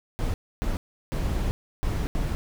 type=noise bursts at uneven times; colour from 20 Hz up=brown; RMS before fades=-26 dBFS; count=5; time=0.19-0.34 / 0.62-0.77 / 1.12-1.51 / 1.83-2.07 / 2.15-2.35 s; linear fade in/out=0 ms; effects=none